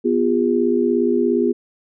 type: chord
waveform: sine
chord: F diminished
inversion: second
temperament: equal with one note detuned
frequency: 246.9 / 349.2 / 406.3 Hz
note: Cb4 / F4 / Ab4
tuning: 0 / 0 / -38 cents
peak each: -19 dBFS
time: 0.04-1.53 s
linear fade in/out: 20 ms
effects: none